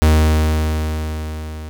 45% pulse tone with level ramp, 77.78 Hz, D#2, in tune, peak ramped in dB -8 to -28 dBFS, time 0.02-1.69 s, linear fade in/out 0 ms, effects none

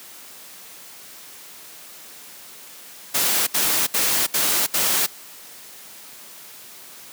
white noise bursts, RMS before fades -20 dBFS, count 5, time 3.14-5.066 s, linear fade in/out 10 ms, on 330 ms, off 69 ms, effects white hiss -42 dBFS RMS until 7.12 s + high-pass 150 Hz 12 dB/octave

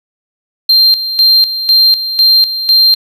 triangle tone with tremolo, 4170 Hz, C8, 7 cents flat, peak -3 dBFS, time 0.69-2.95 s, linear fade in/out 5 ms, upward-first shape square, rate 2 Hz, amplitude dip 70%, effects none

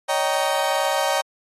35% pulse chord, Eb dominant seventh, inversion third, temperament just, 560 / 622.3 / 777.8 / 933.4 Hz, Db5 / Eb5 / G5 / Bb5, +18 / 0 / -14 / +2 cents, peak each -23 / -24 / -23 / -24 dBFS, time 0.08-1.22 s, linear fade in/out 20 ms, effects AAC 32 kbps

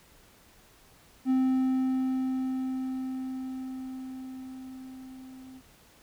triangle tone with level ramp, 260.3 Hz, C4, 9 cents flat, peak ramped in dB -19 to -43 dBFS, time 1.25-5.62 s, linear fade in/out 50 ms, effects pink hiss -58 dBFS RMS until 6.02 s

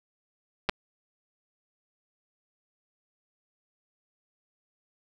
clicks, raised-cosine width 0.3 ms, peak -9 dBFS, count 2, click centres 0.69 / 0.695 s, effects none

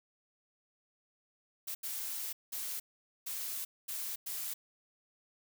blue noise bursts at uneven times, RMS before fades -39 dBFS, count 6, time 1.67-1.75 / 1.83-2.33 / 2.52-2.8 / 3.26-3.65 / 3.88-4.16 / 4.26-4.54 s, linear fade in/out 10 ms, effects none

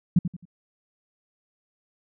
sine tone with echo, 175.5 Hz, F3, 9 cents sharp, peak -13 dBFS, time 0.16-0.19 s, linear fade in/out 5 ms, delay 88 ms, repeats 3, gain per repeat -10 dB, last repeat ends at 0.454 s, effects none

